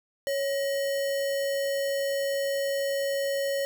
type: tone with sample-and-hold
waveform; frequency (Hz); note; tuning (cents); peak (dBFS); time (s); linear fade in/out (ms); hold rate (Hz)
sine; 554.4; C#5; 0; -25; 0.27-3.65; 0; 2450
effects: none